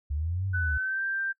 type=linear two-way sweep; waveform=sine; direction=up then down; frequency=69.3 to 98 to 69.3 Hz; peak=-27 dBFS; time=0.1-0.78 s; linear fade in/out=10 ms; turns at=0.47 s
type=tone with pitch glide; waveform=sine; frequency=1497 to 1576 Hz; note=F#6 to G6; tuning=+20 to +9 cents; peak=-27 dBFS; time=0.53-1.33 s; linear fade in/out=20 ms; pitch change=+89 cents; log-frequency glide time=0.69-1.03 s
effects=noise-tail reverb RT60 0.1 s tail -21 dB re dry